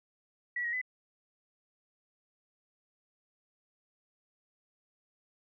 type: tone with pitch steps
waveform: sine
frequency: 1939 / 1888 / 2008 Hz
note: B6 / A#6 / B6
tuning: -32 / +22 / +28 cents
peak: -31 dBFS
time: 0.56-0.815 s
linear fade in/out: 5 ms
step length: 85 ms
effects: none